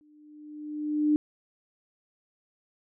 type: tone with exponential growth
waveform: sine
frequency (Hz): 300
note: D4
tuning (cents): +37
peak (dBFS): -18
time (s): 0.01-1.16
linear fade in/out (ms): 0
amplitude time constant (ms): 250
effects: none